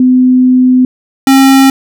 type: tone pair in turn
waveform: sine / square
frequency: 254 / 269.1 Hz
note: B3 / C4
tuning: +49 / +49 cents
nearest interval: minor second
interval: 100 cents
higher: second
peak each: -3 dBFS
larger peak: neither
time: 0-0.85 / 1.27-1.7 s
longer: first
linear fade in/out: 2 ms
effects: none